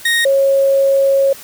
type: tone pair in turn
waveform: 30% pulse / sine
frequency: 1864 / 547.3 Hz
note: A#6 / C#5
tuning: -1 / -22 cents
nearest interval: octave + major sixth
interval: 2121 cents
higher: first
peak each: -9 dBFS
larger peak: neither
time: 0.05-0.25 / 0.25-1.33 s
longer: second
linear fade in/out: 5 ms
effects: white hiss -36 dBFS RMS until 1.43 s